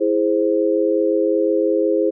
sine chord, E augmented, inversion none, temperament equal, 329.6 / 415.3 / 523.3 Hz, E4 / G#4 / B#4, 0 / 0 / 0 cents, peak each -19 dBFS, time 0-2.11 s, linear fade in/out 20 ms, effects none

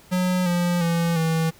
square tone with pitch steps, 182.2 / 175.28 / 168.63 / 162.23 Hz, F#3 / F3 / E3 / E3, -26 / +7 / +40 / -27 cents, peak -20 dBFS, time 0.11-1.51 s, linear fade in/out 20 ms, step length 350 ms, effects pink hiss -51 dBFS RMS until 1.59 s

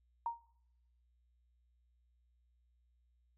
sine tone with exponential decay, 932.3 Hz, A#5, in tune, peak -31 dBFS, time 0.26-0.47 s, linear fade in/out 2 ms, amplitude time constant 44 ms, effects noise-tail reverb RT60 0.8 s tail -23 dB re dry + added 60 Hz sine -70 dBFS peak until 3.37 s

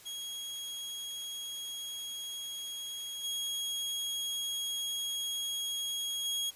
sawtooth tone with level steps, 3297 Hz, G#7, 13 cents flat, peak -35 / -30 / -28 dBFS, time 0.05-6.51 s, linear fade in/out 20 ms, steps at 3.23 / 6.24 s, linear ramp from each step 20 ms, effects white hiss -55 dBFS RMS until 6.55 s + resampled to 32000 Hz

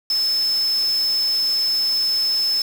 sine tone in noise, 5240 Hz, E8, 11 cents flat, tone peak -17 dBFS, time 0.1-2.62 s, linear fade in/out 2 ms, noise white, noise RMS -35 dBFS, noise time 0.1-2.62 s, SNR +15 dB, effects none

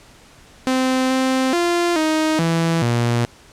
sawtooth tone with pitch steps, 259.1 / 261.2 / 346.3 / 313.1 / 165.6 / 118.9 Hz, C4 / C4 / F4 / D#4 / E3 / A#2, -17 / -3 / -15 / +11 / +8 / +35 cents, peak -12 dBFS, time 0.67-3.25 s, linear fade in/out 0 ms, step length 430 ms, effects pink hiss -47 dBFS RMS until 3.52 s + low-pass 9000 Hz 12 dB/octave

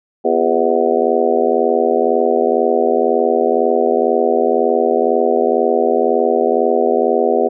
harmonic tone with a mistuned harmonic, 82 Hz, E2, 9 cents flat, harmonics 3 / 4 / 5 / 6 / 7 / 8 / 9, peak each -22 / -21 / -16 / -18 / -22 / -20 / -20 dBFS, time 0.24-7.49 s, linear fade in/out 20 ms, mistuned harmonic 4, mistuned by +99 cents, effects none

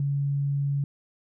sine tone, 140.9 Hz, C#3, 29 cents sharp, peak -23 dBFS, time 0-0.84 s, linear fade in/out 2 ms, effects none

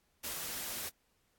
white noise, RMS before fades -40 dBFS, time 0.23-0.9 s, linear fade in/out 20 ms, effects pink hiss -75 dBFS RMS until 1.38 s + AAC 64 kbps

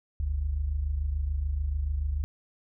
sine tone pair together, 45.99 / 72.9 Hz, F#1 / D2, -10 / -12 cents, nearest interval minor sixth, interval 798 cents, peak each -32 / -27 dBFS, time 0.2-2.24 s, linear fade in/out 0 ms, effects none

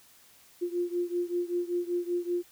sine beating tone pair, 349.2 / 354.4 Hz, F4 / F4, 0 / +25 cents, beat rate 5.2 Hz, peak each -30 / -32 dBFS, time 0.61-2.43 s, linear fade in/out 20 ms, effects white hiss -58 dBFS RMS until 2.51 s

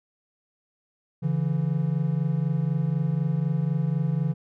triangle tone pair together, 141.89 / 165.9 Hz, C#3 / E3, +41 / +11 cents, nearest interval minor third, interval 270 cents, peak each -23 dBFS, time 1.22-4.34 s, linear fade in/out 20 ms, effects none

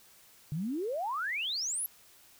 sine exponential sweep, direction up, 140.7 to 11840 Hz, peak -31 dBFS, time 0.52-1.86 s, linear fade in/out 0 ms, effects white hiss -59 dBFS RMS until 2.39 s

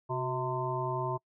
harmonic tone with a mistuned harmonic, 129.4 Hz, C3, 19 cents flat, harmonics 1 / 3 / 5 / 7 / 8, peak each -35 / -36 / -38 / -36 / -37 dBFS, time 0.09-1.18 s, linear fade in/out 20 ms, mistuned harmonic 3, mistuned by -77 cents, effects noise-tail reverb RT60 0.1 s tail -26 dB re dry

